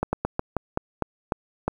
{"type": "slowing click train", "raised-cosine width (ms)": 1, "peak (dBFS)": -9, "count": 9, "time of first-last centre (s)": [0.03, 1.68], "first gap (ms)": 100, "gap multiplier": 1.2, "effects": ["8-bit"]}